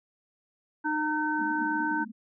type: harmonic tone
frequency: 305.5 Hz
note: D#4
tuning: 32 cents flat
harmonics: 1 / 3 / 5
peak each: -30 / -30 / -30 dBFS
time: 0.84-2.05 s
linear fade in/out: 20 ms
type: band-pass noise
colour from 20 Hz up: pink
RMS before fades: -41 dBFS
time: 1.38-2.12 s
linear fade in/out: 20 ms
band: 210 to 240 Hz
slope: 96 dB/octave
effects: none